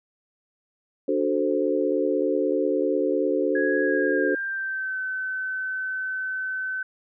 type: chord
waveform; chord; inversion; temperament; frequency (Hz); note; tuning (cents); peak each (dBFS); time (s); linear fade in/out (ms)
sine; D dominant seventh; none; equal; 293.7 / 370 / 440 / 523.3; D4 / F#4 / A4 / C5; 0 / 0 / 0 / 0; -26; 1.08-4.35; 5
type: tone with pitch glide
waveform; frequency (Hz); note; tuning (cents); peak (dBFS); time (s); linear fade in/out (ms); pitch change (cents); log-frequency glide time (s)
sine; 1661.2 to 1523.3; G#6 to F#6; 0 to +50; -26; 3.55-6.83; 5; -150; 3.82-4.99
effects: none